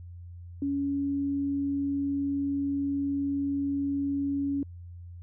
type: tone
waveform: sine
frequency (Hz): 280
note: C#4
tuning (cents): +18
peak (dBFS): -26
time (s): 0.62-4.63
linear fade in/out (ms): 2
effects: added 87 Hz sine -41 dBFS peak until 5.22 s